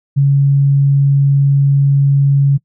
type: tone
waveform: sine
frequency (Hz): 139.6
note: C#3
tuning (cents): +13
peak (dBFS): -7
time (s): 0.16-2.58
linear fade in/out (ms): 20
effects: noise-tail reverb RT60 0.1 s tail -22 dB re dry